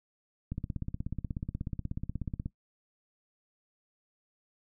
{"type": "click train", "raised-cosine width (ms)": 5, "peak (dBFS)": -22, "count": 33, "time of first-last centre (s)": [0.52, 2.459], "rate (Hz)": 16.5, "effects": ["noise-tail reverb RT60 0.1 s tail -18 dB re dry"]}